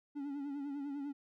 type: tone with vibrato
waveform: triangle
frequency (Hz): 282.9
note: C#4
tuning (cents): +35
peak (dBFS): -36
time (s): 0.15-1.13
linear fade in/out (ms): 20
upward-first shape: sine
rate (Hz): 10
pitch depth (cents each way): 60
effects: none